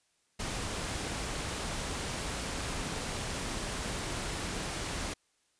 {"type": "noise", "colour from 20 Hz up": "pink", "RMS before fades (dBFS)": -36, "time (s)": [0.39, 5.14], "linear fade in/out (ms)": 10, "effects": ["white hiss -73 dBFS RMS until 5.59 s", "resampled to 22050 Hz"]}